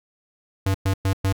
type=tone bursts; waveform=square; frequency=96.5 Hz; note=G2; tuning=27 cents flat; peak=-19 dBFS; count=4; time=0.66-1.326 s; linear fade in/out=5 ms; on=84 ms; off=110 ms; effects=none